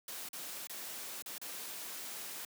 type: noise with dropouts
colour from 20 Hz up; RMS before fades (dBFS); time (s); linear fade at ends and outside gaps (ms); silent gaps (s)
white; -44; 0.08-2.45; 2; 0.288-0.331 / 0.671-0.696 / 1.222-1.26 / 1.381-1.415
effects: high-pass 200 Hz 12 dB/octave